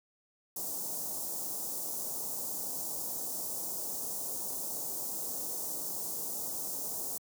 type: band-stop noise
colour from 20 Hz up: white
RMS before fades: -37 dBFS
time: 0.56-7.18 s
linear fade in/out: 5 ms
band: 860 to 6000 Hz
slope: 24 dB/octave
effects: high-pass 150 Hz 12 dB/octave